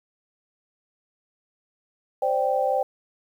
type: chord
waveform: sine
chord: C suspended second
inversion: none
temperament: equal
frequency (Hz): 523.3 / 587.3 / 784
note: C5 / D5 / G5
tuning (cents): 0 / 0 / 0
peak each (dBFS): -24 / -26 / -24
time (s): 2.22-2.83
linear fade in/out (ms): 5
effects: 9-bit